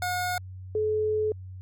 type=tone pair in turn; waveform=25% pulse / sine; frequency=722 / 429.3 Hz; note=F#5 / A4; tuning=-43 / -43 cents; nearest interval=major sixth; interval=900 cents; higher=first; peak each=-23 dBFS; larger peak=neither; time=0.02-0.38 / 0.75-1.32 s; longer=second; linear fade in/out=2 ms; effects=added 93 Hz sine -38 dBFS peak until 1.61 s